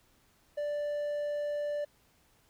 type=tone; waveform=triangle; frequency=587 Hz; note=D5; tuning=1 cent flat; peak=-29 dBFS; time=0.57-1.85 s; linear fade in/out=10 ms; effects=pink hiss -67 dBFS RMS until 2.49 s